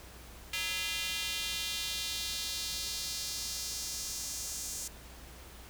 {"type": "tone with high-pass filter sweep", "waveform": "square", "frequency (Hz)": 185.4, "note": "F#3", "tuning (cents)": 4, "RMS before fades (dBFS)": -37, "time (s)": [0.53, 4.88], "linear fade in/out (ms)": 5, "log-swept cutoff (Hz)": [2600, 6800], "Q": 2, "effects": ["added 60 Hz sine -52 dBFS peak until 5.69 s", "pink hiss -52 dBFS RMS until 5.69 s"]}